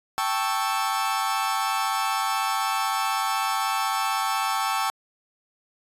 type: chord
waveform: 40% pulse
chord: A dominant seventh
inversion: third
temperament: equal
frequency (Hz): 784 / 880 / 1108.7 / 1318.5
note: G5 / A5 / C#6 / E6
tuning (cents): 0 / 0 / 0 / 0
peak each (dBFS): -28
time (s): 0.18-4.9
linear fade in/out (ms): 0
effects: resampled to 32000 Hz